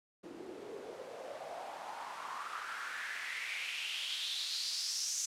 white noise with band-pass filter sweep, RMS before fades -41 dBFS, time 0.23-5.26 s, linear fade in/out 10 ms, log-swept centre 310 to 6400 Hz, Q 4.4, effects low-pass 12000 Hz 12 dB/octave

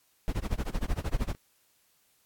brown noise with tremolo, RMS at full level -27 dBFS, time 0.28-1.35 s, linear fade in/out 0 ms, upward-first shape sine, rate 13 Hz, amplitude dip 100%, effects white hiss -68 dBFS RMS until 2.25 s + AAC 64 kbps

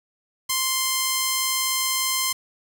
5% pulse tone, 1046.5 Hz, C6, in tune, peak -9 dBFS, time 0.49-2.33 s, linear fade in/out 10 ms, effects 7-bit

